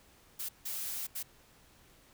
blue noise bursts at uneven times, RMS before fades -38 dBFS, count 3, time 0.39-0.49 / 0.65-1.07 / 1.15-1.23 s, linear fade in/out 10 ms, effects pink hiss -62 dBFS RMS until 2.13 s

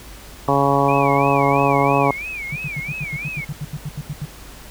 harmonic tone, 139.6 Hz, C#3, 13 cents sharp, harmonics 1 / 2 / 3 / 4 / 5 / 6 / 7 / 8, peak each -22 / -22 / -22 / -22 / -22 / -22 / -22 / -22 dBFS, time 0.48-2.11 s, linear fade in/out 2 ms
sine tone with vibrato, 2349 Hz, D7, in tune, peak -26 dBFS, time 0.88-3.45 s, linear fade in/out 10 ms, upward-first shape sine, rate 3 Hz, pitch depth 160 cents each way
sine tone bursts, 146.83 Hz, D3, in tune, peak -23 dBFS, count 15, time 2.52-4.254 s, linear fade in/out 5 ms, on 40 ms, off 81 ms
effects added 50 Hz sine -41 dBFS peak until 4.7 s + pink hiss -41 dBFS RMS until 4.7 s

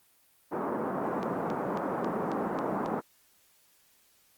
pink band-pass noise, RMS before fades -32 dBFS, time 0.51-3.01 s, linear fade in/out 20 ms, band 190 to 1200 Hz, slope 24 dB/octave
click train, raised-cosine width 0.2 ms, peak -26 dBFS, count 7, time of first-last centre 1.23-2.86 s, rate 3.68 Hz
effects white hiss -65 dBFS RMS until 4.37 s + Opus 32 kbps

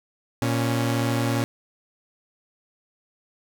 sawtooth tone pair together, 117.4 / 277.4 Hz, A#2 / C#4, +13 / +1 cents, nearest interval octave + minor third, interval 1488 cents, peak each -19 / -22 dBFS, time 0.42-1.44 s, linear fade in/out 0 ms, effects none

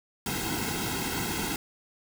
pink noise with comb filter, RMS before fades -31 dBFS, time 0.26-1.56 s, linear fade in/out 2 ms, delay 1.7 ms, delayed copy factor -1, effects none

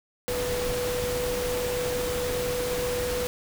sine tone in noise, 493.1 Hz, B4, 3 cents flat, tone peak -27 dBFS, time 0.28-3.27 s, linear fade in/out 0 ms, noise pink, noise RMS -32 dBFS, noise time 0.28-3.27 s, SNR +2 dB, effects none

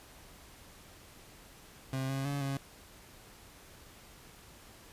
30% pulse tone with pitch steps, 132.7 / 135.4 / 141.8 / 137.3 Hz, C3 / C#3 / C#3 / C#3, +25 / -40 / +40 / -16 cents, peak -30 dBFS, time 1.93-2.57 s, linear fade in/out 2 ms, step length 160 ms, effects pink hiss -55 dBFS RMS until 4.92 s + resampled to 32000 Hz

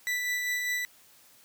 40% pulse tone with tremolo, 1975.5 Hz, B6, in tune, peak -26 dBFS, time 0.07-0.85 s, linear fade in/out 0 ms, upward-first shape sine, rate 5 Hz, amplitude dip 30%, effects white hiss -58 dBFS RMS until 1.44 s + high-pass 60 Hz 12 dB/octave

